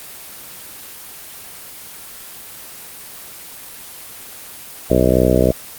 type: harmonic tone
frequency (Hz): 62.9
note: B1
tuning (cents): +32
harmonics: 1 / 2 / 3 / 4 / 5 / 6 / 7 / 8 / 9 / 10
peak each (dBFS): -20 / -20 / -20 / -20 / -20 / -20 / -20 / -20 / -20 / -20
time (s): 4.9-5.52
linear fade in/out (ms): 5
effects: white hiss -35 dBFS RMS until 5.78 s + Opus 24 kbps